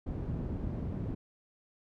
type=low-pass noise; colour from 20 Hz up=white; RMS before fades=-36 dBFS; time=0.06-1.15 s; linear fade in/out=10 ms; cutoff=190 Hz; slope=12 dB/octave; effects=none